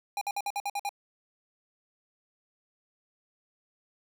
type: tone bursts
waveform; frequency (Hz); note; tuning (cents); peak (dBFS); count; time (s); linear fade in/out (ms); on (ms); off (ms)
square; 810; G#5; -43; -30; 8; 0.17-0.892; 2; 43; 54
effects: none